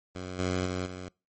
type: tone with level steps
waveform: 10% pulse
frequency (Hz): 91.5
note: F#2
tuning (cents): -19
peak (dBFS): -28 / -19 / -22 / -30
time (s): 0.15-1.09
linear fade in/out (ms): 5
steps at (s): 0.39 / 0.66 / 0.86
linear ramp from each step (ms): 2
effects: noise-tail reverb RT60 0.3 s tail -26 dB re dry + MP3 32 kbps